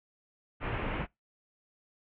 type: low-pass noise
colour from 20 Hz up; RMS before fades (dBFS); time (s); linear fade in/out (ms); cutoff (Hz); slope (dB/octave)
pink; -34; 0.6-1.07; 50; 2800; 48
effects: noise-tail reverb RT60 0.2 s tail -25 dB re dry